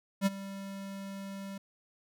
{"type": "tone with ADSR envelope", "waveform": "square", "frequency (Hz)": 196, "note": "G3", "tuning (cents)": 0, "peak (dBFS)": -23, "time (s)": [0.21, 1.58], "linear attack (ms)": 52, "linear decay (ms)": 27, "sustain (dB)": -17, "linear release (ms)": 6, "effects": []}